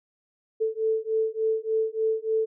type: beating tone pair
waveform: sine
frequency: 440 / 443.4 Hz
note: A4 / A4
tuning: 0 / +13 cents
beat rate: 3.4 Hz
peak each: -26 dBFS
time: 0.6-2.46 s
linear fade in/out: 20 ms
effects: none